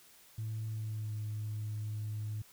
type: tone with pitch glide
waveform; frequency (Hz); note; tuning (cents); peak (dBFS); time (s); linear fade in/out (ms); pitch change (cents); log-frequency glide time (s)
sine; 110 to 106.68; A2 to G#2; 0 to +47; -34; 0.38-2.42; 5; -53; 0.7-1.14
effects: tanh soft clip ceiling -32 dBFS + white hiss -60 dBFS RMS until 2.52 s